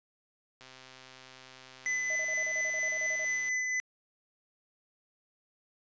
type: click train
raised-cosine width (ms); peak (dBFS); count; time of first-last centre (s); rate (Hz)
0.2; -33; 375; 0.61-3.487; 130
type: tone with tremolo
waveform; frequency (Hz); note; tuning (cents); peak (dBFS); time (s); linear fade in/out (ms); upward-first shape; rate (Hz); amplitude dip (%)
square; 2010; B6; +30; -29; 1.86-3.8; 0; sine; 4.3; 25
type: tone bursts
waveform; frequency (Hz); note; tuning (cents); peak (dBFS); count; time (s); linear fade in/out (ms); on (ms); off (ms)
triangle; 630; D#5; +21; -38; 13; 2.1-3.248; 2; 56; 35
effects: resampled to 16000 Hz